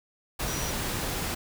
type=tone in noise; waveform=sine; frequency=5820 Hz; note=F#8; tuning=29 cents flat; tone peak=-37 dBFS; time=0.47-0.71 s; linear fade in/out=10 ms; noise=pink; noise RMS=-31 dBFS; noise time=0.39-1.35 s; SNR=-9 dB; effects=none